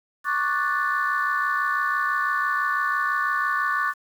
sine chord, D major seventh, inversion third, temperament equal, 1108.7 / 1174.7 / 1480 / 1760 Hz, C#6 / D6 / F#6 / A6, 0 / 0 / 0 / 0 cents, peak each -26 dBFS, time 0.24-3.94 s, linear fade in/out 50 ms, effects tanh soft clip ceiling -13 dBFS + 8-bit

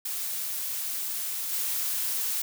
blue noise with level steps, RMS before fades -32 / -29 dBFS, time 0.05-2.42 s, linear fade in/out 5 ms, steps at 1.51 s, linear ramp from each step 20 ms, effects none

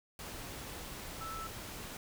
sine tone in noise, 1318.5 Hz, E6, in tune, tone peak -41 dBFS, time 1.21-1.47 s, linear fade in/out 2 ms, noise pink, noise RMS -45 dBFS, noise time 0.19-1.97 s, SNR +1 dB, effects none

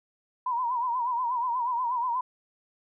sine tone with vibrato, 976 Hz, B5, 21 cents flat, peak -25 dBFS, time 0.46-2.21 s, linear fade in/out 5 ms, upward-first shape sine, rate 8.3 Hz, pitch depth 89 cents each way, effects none

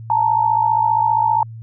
sine tone pair together, 868 / 923.1 Hz, A5 / A#5, -24 / -17 cents, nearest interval minor second, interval 107 cents, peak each -16 dBFS, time 0.1-1.43 s, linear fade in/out 2 ms, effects added 113 Hz sine -31 dBFS peak until 1.62 s

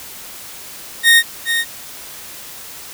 30% pulse tone with echo, 1853 Hz, A#6, 11 cents flat, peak -4 dBFS, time 1.03-1.23 s, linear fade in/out 50 ms, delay 420 ms, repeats 1, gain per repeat -8 dB, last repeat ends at 1.65 s, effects white hiss -34 dBFS RMS until 2.93 s

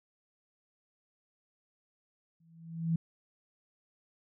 sine tone with exponential growth, 164.81 Hz, E3, in tune, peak -24 dBFS, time 2.4-2.96 s, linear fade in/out 5 ms, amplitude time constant 120 ms, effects none

